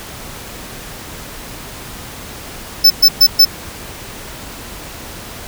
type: tone bursts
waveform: square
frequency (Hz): 5274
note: E8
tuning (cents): 0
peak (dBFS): -4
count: 4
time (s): 2.84-3.452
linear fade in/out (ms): 10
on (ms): 63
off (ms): 120
effects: pink hiss -31 dBFS RMS until 5.47 s